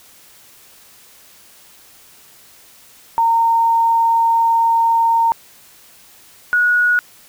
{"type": "tone pair in turn", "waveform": "sine", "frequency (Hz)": [918, 1457.2], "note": ["A#5", "F#6"], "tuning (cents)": [-27, -27], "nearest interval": "minor sixth", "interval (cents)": 800, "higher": "second", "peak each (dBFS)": -11, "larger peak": "neither", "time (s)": [[3.18, 5.32], [6.53, 6.99]], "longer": "first", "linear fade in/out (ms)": 0, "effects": ["white hiss -46 dBFS RMS until 7.28 s"]}